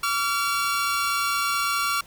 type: tone pair together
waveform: sawtooth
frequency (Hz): 1143.5 / 1378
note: D6 / F6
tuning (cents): -47 / -24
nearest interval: minor third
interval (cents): 323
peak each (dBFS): -22 / -21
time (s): 0.03-2.01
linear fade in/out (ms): 5
effects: pink hiss -51 dBFS RMS until 2.06 s